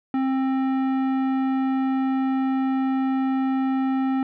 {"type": "tone with tanh clipping", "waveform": "triangle", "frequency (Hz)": 264.9, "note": "C4", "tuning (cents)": 22, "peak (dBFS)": -22, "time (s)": [0.14, 4.23], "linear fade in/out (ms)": 2, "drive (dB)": 18, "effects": []}